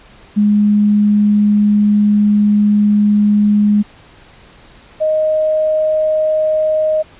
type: tone pair in turn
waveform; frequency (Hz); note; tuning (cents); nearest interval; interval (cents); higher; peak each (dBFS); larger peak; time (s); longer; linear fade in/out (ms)
sine; 207.7 / 622.4; G#3 / D#5; 0 / 0; octave + perfect fifth; 1900; second; -8 / -11; first; 0.36-3.83 / 5-7.03; first; 20
effects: pink hiss -43 dBFS RMS until 7.19 s + resampled to 8000 Hz